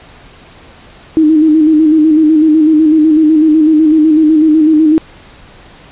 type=tone with vibrato; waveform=sine; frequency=311.1 Hz; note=D#4; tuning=in tune; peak=-4 dBFS; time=1.17-4.98 s; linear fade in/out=0 ms; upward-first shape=square; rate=8 Hz; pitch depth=43 cents each way; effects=pink hiss -38 dBFS RMS until 5.91 s + resampled to 8000 Hz